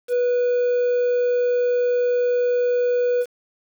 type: tone with quantisation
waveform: triangle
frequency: 490 Hz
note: B4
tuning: 14 cents flat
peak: -15 dBFS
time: 0.08-3.26 s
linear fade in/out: 50 ms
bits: 7
effects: none